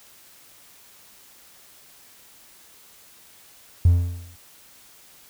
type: tone with exponential decay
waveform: triangle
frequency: 87.1 Hz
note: F2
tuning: 4 cents flat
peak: -6 dBFS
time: 3.85-4.36 s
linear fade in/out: 5 ms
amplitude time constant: 110 ms
effects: tanh soft clip ceiling -8 dBFS + white hiss -51 dBFS RMS until 5.29 s